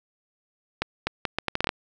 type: accelerating click train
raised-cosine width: 0.3 ms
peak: -8 dBFS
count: 10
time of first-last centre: 0.82-1.691 s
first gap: 250 ms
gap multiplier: 0.73
effects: none